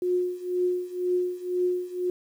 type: tone with tremolo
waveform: sine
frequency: 360.2 Hz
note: F#4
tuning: 46 cents flat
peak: -20 dBFS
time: 0.02-2.1 s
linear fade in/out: 2 ms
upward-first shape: triangle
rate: 2 Hz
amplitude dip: 90%
effects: 9-bit